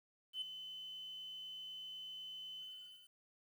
sine tone with ADSR envelope, 3036 Hz, F#7, 44 cents sharp, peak -35 dBFS, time 0.33-3.12 s, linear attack 86 ms, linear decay 8 ms, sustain -11 dB, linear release 520 ms, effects tanh soft clip ceiling -36 dBFS + 11-bit

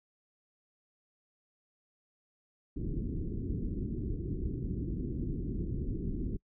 pink low-pass noise, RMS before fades -35 dBFS, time 2.76-6.37 s, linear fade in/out 10 ms, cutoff 380 Hz, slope 48 dB/octave, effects noise-tail reverb RT60 0.1 s tail -26 dB re dry

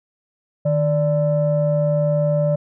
sine tone pair together, 153.56 / 586 Hz, D#3 / D5, -22 / -4 cents, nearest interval octave + major seventh, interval 2318 cents, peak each -17 dBFS, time 0.65-2.56 s, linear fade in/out 10 ms, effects tanh soft clip ceiling -10 dBFS

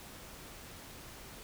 silence, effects pink hiss -50 dBFS RMS until 1.43 s

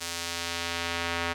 square tone with band-pass filter sweep, 85.1 Hz, F2, 44 cents flat, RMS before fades -32 dBFS, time 0-1.34 s, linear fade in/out 20 ms, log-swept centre 6500 to 2000 Hz, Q 0.77, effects none

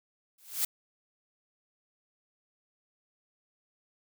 blue noise with exponential growth, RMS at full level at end -25 dBFS, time 0.38-0.65 s, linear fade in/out 5 ms, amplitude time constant 58 ms, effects none

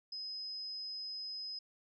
sine tone, 5060 Hz, D#8, 28 cents sharp, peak -40 dBFS, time 0.12-1.59 s, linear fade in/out 5 ms, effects none

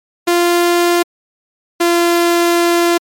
sawtooth tone pair in turn, 347.3 / 343.5 Hz, F4 / F4, -10 / -29 cents, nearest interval unison, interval 19 cents, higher first, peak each -6 dBFS, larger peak neither, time 0.27-1.03 / 1.8-2.98 s, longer second, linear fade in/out 10 ms, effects MP3 64 kbps

